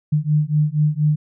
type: beating tone pair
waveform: sine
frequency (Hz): 148.9 / 153.1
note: D3 / D#3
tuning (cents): +24 / -28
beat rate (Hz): 4.2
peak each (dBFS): -18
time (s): 0.12-1.16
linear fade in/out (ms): 10
effects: none